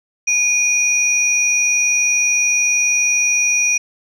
sine tone pair together, 2447 / 5780 Hz, D#7 / F#8, -29 / -41 cents, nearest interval octave + minor third, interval 1488 cents, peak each -15 dBFS, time 0.27-3.78 s, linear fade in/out 10 ms, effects tanh soft clip ceiling -6 dBFS

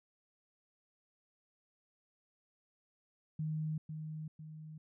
sine tone with echo, 155.56 Hz, D#3, in tune, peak -34 dBFS, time 3.39-3.78 s, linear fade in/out 5 ms, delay 500 ms, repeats 2, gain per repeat -6 dB, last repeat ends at 4.78 s, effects none

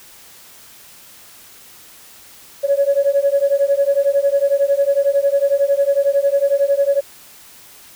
sine beating tone pair, 554.4 / 565.4 Hz, C#5 / C#5, 0 / +34 cents, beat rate 11 Hz, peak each -15 dBFS, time 2.63-7.01 s, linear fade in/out 20 ms, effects tanh soft clip ceiling -6 dBFS + white hiss -43 dBFS RMS until 7.95 s

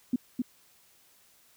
sine tone with echo, 248.9 Hz, B3, 14 cents sharp, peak -22 dBFS, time 0.13-0.16 s, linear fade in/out 5 ms, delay 260 ms, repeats 1, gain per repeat -3 dB, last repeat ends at 0.42 s, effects white hiss -62 dBFS RMS until 1.56 s

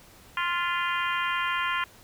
harmonic tone with a mistuned harmonic, 349.2 Hz, F4, in tune, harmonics 3 / 4 / 5 / 6 / 7 / 8 / 9, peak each -29 / -31 / -33 / -35 / -36 / -37 / -38 dBFS, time 0.37-1.84 s, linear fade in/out 2 ms, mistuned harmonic 6, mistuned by -40 cents, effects pink hiss -53 dBFS RMS until 2.03 s

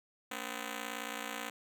5% pulse ring-modulated tone, 253.7 Hz, B3, 47 cents sharp, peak -24 dBFS, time 0.31-1.5 s, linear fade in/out 5 ms, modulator 29.2 Hz, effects none

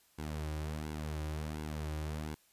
sawtooth tone with flanger, 76.6 Hz, D#2, 27 cents flat, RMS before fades -39 dBFS, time 0.18-2.35 s, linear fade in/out 10 ms, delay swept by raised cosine 1.6 to 4.6 ms, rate 1.4 Hz, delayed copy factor -0.6, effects white hiss -68 dBFS RMS until 2.52 s + resampled to 32000 Hz

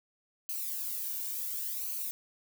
violet noise with flanger, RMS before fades -36 dBFS, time 0.49-2.11 s, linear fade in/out 0 ms, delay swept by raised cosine 0.56 to 1.55 ms, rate 0.7 Hz, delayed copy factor -0.7, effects none

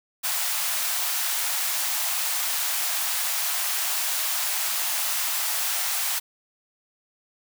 white high-pass noise, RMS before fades -26 dBFS, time 0.23-6.2 s, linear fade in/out 20 ms, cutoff 640 Hz, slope 48 dB/octave, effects none

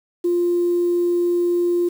sine tone, 349.2 Hz, F4, in tune, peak -15 dBFS, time 0.24-1.89 s, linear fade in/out 10 ms, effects tanh soft clip ceiling -11 dBFS + 7-bit

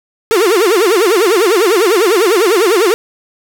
45% pulse tone with vibrato, 401.4 Hz, G4, 41 cents sharp, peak -8 dBFS, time 0.31-2.94 s, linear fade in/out 0 ms, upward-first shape sine, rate 10 Hz, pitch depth 270 cents each way, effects none

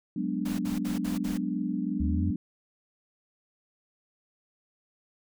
sine chord, G# half-diminished seventh, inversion third, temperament equal, 185 / 207.7 / 246.9 / 293.7 Hz, F#3 / G#3 / B3 / D4, 0 / 0 / 0 / 0 cents, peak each -33 dBFS, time 0.16-2.36 s, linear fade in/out 5 ms
pink noise bursts, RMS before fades -41 dBFS, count 5, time 0.45-1.378 s, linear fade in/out 10 ms, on 140 ms, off 57 ms
sine exponential sweep, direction up, 71.8 to 92.5 Hz, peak -26 dBFS, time 2-2.31 s, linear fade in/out 5 ms
effects none

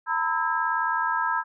sine tone cluster, 921 / 1000 / 1307 / 1625 Hz, A#5 / B5 / E6 / G#6, -21 / +21 / -15 / -38 cents, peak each -28 dBFS, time 0.06-1.44 s, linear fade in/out 50 ms, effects none

